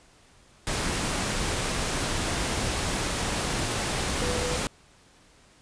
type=tone in noise; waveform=sine; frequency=493.9 Hz; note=B4; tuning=in tune; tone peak=-31 dBFS; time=4.22-4.57 s; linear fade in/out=0 ms; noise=pink; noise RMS=-28 dBFS; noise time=0.67-4.67 s; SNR=-6 dB; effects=pink hiss -57 dBFS RMS until 5.61 s + resampled to 22050 Hz